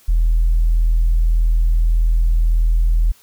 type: tone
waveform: sine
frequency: 40.85 Hz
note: E1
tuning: 15 cents flat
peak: -10 dBFS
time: 0.08-3.12 s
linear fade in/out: 10 ms
effects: tanh soft clip ceiling -8 dBFS + white hiss -51 dBFS RMS until 3.22 s